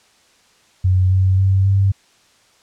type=tone with pitch steps; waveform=sine; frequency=92.6 / 94.33 / 96.09 / 97.88 Hz; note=F#2 / F#2 / G2 / G2; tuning=+2 / +34 / -34 / -2 cents; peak=-11 dBFS; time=0.84-1.92 s; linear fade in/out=10 ms; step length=270 ms; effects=white hiss -54 dBFS RMS until 2.62 s + low-pass 7000 Hz 12 dB/octave